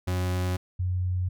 40% pulse / sine tone pair in turn, 91 / 91 Hz, F#2 / F#2, -28 / -28 cents, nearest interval unison, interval 0 cents, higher neither, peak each -24 dBFS, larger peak neither, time 0.07-0.57 / 0.79-1.29 s, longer neither, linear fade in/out 10 ms, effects none

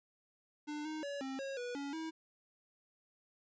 square tone with pitch steps, 298.5 / 310.8 / 567 / 266.8 / 545 / 487.6 / 281.7 / 321.3 Hz, D4 / D#4 / C#5 / C4 / C#5 / B4 / C#4 / E4, +28 / -2 / +39 / +34 / -29 / -22 / +28 / -44 cents, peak -40 dBFS, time 0.67-2.11 s, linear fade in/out 20 ms, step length 180 ms, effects resampled to 16000 Hz

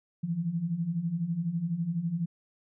sine beating tone pair, 160.3 / 172.3 Hz, E3 / F3, -48 / -23 cents, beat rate 12 Hz, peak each -34 / -29 dBFS, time 0.23-2.26 s, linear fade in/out 10 ms, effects none

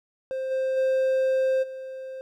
triangle tone with level steps, 525 Hz, C5, 6 cents sharp, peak -25 / -21 / -18 / -32 dBFS, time 0.31-2.21 s, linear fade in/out 0 ms, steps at 0.5 / 0.76 / 1.62 s, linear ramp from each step 20 ms, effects none

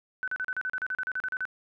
sine tone bursts, 1511 Hz, F#6, 36 cents sharp, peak -28 dBFS, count 15, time 0.23-1.453 s, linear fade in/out 0 ms, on 47 ms, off 37 ms, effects none

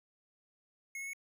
square tone with pitch steps, 2173 / 2191 / 2208 Hz, C#7 / C#7 / C#7, -35 / -21 / -7 cents, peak -40 dBFS, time 0.95-1.133 s, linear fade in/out 2 ms, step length 61 ms, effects 13-bit

